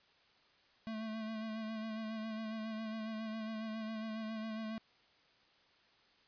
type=tone with vibrato; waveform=square; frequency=220 Hz; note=A3; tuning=in tune; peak=-40 dBFS; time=0.87-4.78 s; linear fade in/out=0 ms; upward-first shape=sine; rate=7.3 Hz; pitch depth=30 cents each way; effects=white hiss -68 dBFS RMS until 6.27 s + resampled to 11025 Hz